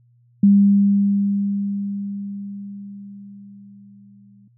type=tone with exponential decay; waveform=sine; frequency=200.3 Hz; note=G3; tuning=38 cents sharp; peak=-8 dBFS; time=0.43-4.48 s; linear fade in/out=5 ms; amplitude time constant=880 ms; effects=added 120 Hz sine -53 dBFS peak until 4.57 s